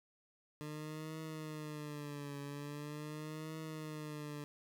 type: tone with vibrato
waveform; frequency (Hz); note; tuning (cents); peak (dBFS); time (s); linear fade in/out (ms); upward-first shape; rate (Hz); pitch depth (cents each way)
20% pulse; 150; D3; +37; -38; 0.61-4.44; 0; triangle; 0.42; 100
effects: none